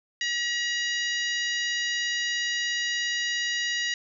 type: harmonic tone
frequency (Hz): 957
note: A#5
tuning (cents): +45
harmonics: 2 / 3 / 4 / 5 / 6 / 7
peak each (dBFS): -28 / -32 / -34 / -36 / -38 / -39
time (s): 0.21-3.94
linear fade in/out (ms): 2
effects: none